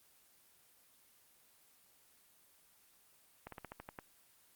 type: slowing click train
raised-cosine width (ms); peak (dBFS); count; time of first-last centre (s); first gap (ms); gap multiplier
0.5; -30; 8; 3.47-3.989; 53; 1.11
effects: white hiss -67 dBFS RMS until 4.55 s + Opus 24 kbps